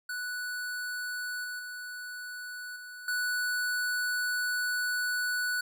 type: tone with level steps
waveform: square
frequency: 1480 Hz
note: F#6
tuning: in tune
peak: -34 / -36 / -39 / -43 / -29 dBFS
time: 0.09-5.61 s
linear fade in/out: 5 ms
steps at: 1.44 / 1.59 / 2.76 / 3.08 s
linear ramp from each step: 2 ms
effects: none